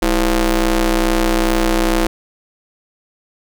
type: ring-modulated tone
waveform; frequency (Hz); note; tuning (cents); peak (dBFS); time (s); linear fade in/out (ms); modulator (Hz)
sawtooth; 180.2; F#3; -45; -6; 0.02-2.07; 5; 149
effects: none